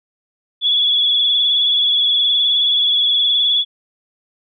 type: tone with vibrato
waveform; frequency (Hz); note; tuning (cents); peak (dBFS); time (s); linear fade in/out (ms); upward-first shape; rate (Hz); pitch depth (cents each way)
sine; 3400; G#7; +40; -12; 0.61-3.65; 50; sine; 19; 37
effects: none